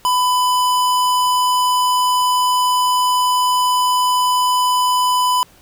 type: tone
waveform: square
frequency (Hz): 999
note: B5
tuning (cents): +20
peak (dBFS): -14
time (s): 0.05-5.43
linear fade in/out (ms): 0
effects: pink hiss -49 dBFS RMS until 5.61 s